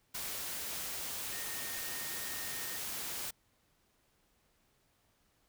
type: tone in noise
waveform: sine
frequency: 1844 Hz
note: A#6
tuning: 19 cents flat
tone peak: -48 dBFS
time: 1.32-2.78 s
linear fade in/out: 10 ms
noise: white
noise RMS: -40 dBFS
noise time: 0.14-3.31 s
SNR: -11 dB
effects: pink hiss -73 dBFS RMS until 5.48 s